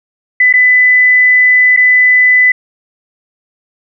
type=tone with dropouts; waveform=sine; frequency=2000 Hz; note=B6; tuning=21 cents sharp; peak=-4 dBFS; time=0.4-2.52 s; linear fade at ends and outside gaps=5 ms; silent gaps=0.528-0.537 / 1.765-1.772 s; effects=none